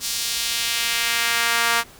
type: tone with high-pass filter sweep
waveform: sawtooth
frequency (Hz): 233.1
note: A#3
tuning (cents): 0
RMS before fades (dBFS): -22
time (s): 0-1.84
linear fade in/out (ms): 50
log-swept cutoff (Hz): 5100 to 1200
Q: 1.1
effects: pink hiss -46 dBFS RMS until 1.99 s